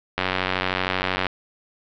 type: click train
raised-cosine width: 0.3 ms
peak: -5 dBFS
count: 102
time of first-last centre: 0.18-1.267 s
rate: 92.9 Hz
effects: low-pass 4000 Hz 12 dB/octave